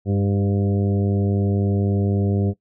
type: harmonic tone with a mistuned harmonic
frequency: 100 Hz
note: G2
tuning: 35 cents sharp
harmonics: 1 / 2 / 3 / 4 / 5 / 6 / 7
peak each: -19 / -23 / -29 / -28 / -33 / -38 / -39 dBFS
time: 0.05-2.54 s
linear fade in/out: 50 ms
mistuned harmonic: 4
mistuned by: -17 cents
effects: noise-tail reverb RT60 0.1 s tail -18 dB re dry